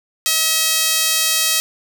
sawtooth tone with high-pass filter, 640 Hz, D#5, 49 cents sharp, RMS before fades -17 dBFS, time 0.26-1.6 s, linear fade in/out 0 ms, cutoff 3700 Hz, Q 0.7, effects none

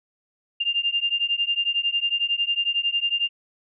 sine beating tone pair, 2794 / 2805 Hz, F7 / F7, 0 / +7 cents, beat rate 11 Hz, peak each -24 dBFS, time 0.6-3.29 s, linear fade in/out 10 ms, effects none

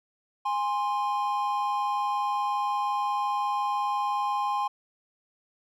triangle tone pair together, 823 / 1048.6 Hz, G#5 / C6, -16 / +3 cents, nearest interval major third, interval 419 cents, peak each -26 / -26 dBFS, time 0.45-4.68 s, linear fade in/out 10 ms, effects none

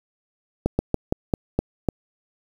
slowing click train, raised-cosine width 2 ms, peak -6 dBFS, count 7, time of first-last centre 0.66-1.887 s, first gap 130 ms, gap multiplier 1.18, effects 7-bit

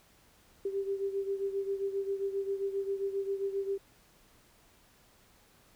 sine beating tone pair, 392 / 399.5 Hz, G4 / G4, 0 / +33 cents, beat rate 7.5 Hz, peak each -32 / -37 dBFS, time 0.65-3.78 s, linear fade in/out 5 ms, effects pink hiss -63 dBFS RMS until 5.75 s

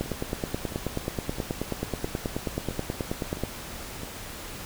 two click trains, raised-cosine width 2 ms, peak -14 / -23 dBFS, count 33 / 7, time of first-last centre 0.01-3.436 / 0.06-4.034 s, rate 9.34 / 1.51 Hz, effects pink hiss -39 dBFS RMS until 4.65 s

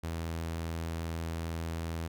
sawtooth tone, 82.41 Hz, E2, in tune, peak -30 dBFS, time 0.03-2.08 s, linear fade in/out 10 ms, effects none

